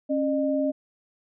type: tone pair together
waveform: sine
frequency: 273.3 / 607.9 Hz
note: C#4 / D#5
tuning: -24 / -40 cents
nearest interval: octave + major second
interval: 1384 cents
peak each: -24 / -25 dBFS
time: 0.09-0.72 s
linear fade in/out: 20 ms
effects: none